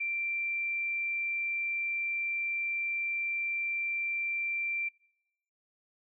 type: tone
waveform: sine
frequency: 2356 Hz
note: D7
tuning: 5 cents sharp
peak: -30 dBFS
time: 0-4.89 s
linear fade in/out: 10 ms
effects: noise-tail reverb RT60 0.9 s tail -26 dB re dry